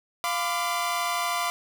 sawtooth chord, B diminished, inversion second, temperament equal with one note detuned, 698.5 / 1011.4 / 1174.7 Hz, F5 / B5 / D6, 0 / +41 / 0 cents, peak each -26 dBFS, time 0.24-1.5 s, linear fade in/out 0 ms, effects none

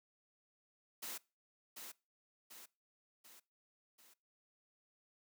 white noise with echo, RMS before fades -45 dBFS, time 1.02-1.18 s, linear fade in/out 10 ms, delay 740 ms, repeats 4, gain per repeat -5 dB, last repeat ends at 4.14 s, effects noise-tail reverb RT60 0.3 s tail -23 dB re dry + high-pass 200 Hz 12 dB/octave

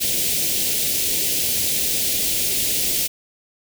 white band-stop noise, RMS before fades -21 dBFS, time 0-3.08 s, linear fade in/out 20 ms, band 560 to 2400 Hz, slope 24 dB/octave, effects none

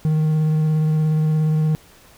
triangle tone with vibrato, 155.5 Hz, D#3, 1 cent flat, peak -13 dBFS, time 0.05-1.75 s, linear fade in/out 0 ms, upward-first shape sine, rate 17 Hz, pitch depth 14 cents each way, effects pink hiss -49 dBFS RMS until 2.17 s

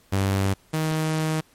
sawtooth tone pair in turn, 97.4 / 157.24 Hz, G2 / D#3, -11 / +19 cents, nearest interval minor sixth, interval 830 cents, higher second, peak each -16 / -18 dBFS, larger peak first, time 0.12-0.54 / 0.73-1.41 s, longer second, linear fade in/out 10 ms, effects pink hiss -58 dBFS RMS until 1.54 s + MP3 64 kbps

